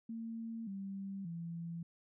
sine tone with pitch steps, 227.2 / 195.52 / 168.25 Hz, A#3 / G3 / E3, -44 / -4 / +36 cents, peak -40 dBFS, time 0.09-1.83 s, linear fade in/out 5 ms, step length 580 ms, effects none

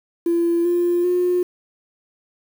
triangle tone with pitch steps, 340.1 / 348.9 / 357.8 Hz, F4 / F4 / F4, -46 / -2 / +42 cents, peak -12 dBFS, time 0.26-1.43 s, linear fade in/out 5 ms, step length 390 ms, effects tanh soft clip ceiling -13 dBFS + 7-bit

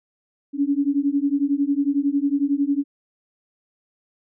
sine beating tone pair, 277.2 / 288.2 Hz, C#4 / D4, 0 / -33 cents, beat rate 11 Hz, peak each -21 dBFS, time 0.53-2.84 s, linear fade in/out 50 ms, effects none

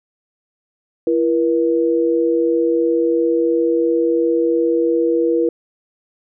sine tone pair together, 336.2 / 479.1 Hz, E4 / A#4, +34 / +47 cents, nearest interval tritone, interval 613 cents, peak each -16 dBFS, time 1.07-5.49 s, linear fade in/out 2 ms, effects none

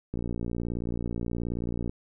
click train, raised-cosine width 3 ms, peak -19 dBFS, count 104, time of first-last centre 0.14-1.895 s, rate 58.7 Hz, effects none

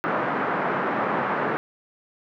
white band-pass noise, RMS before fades -25 dBFS, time 0.04-1.57 s, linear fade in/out 0 ms, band 160 to 1500 Hz, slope 24 dB/octave, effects none

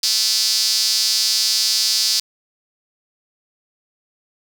sawtooth tone with high-pass filter, 220 Hz, A3, in tune, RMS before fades -18 dBFS, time 0.03-2.2 s, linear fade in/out 5 ms, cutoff 4800 Hz, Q 4.9, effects none

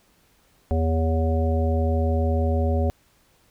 harmonic tone with a mistuned harmonic, 81 Hz, E2, 30 cents flat, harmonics 1 / 3 / 5 / 7 / 9, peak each -20 / -28 / -30 / -29 / -32 dBFS, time 0.71-2.9 s, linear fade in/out 0 ms, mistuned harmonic 7, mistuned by -19 cents, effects pink hiss -61 dBFS RMS until 3.5 s

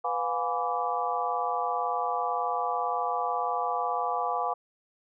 harmonic tone with a mistuned harmonic, 165.6 Hz, E3, 8 cents sharp, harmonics 3 / 4 / 5 / 6 / 7, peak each -35 / -31 / -32 / -34 / -32 dBFS, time 0.04-4.54 s, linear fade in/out 10 ms, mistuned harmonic 4, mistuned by +120 cents, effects none

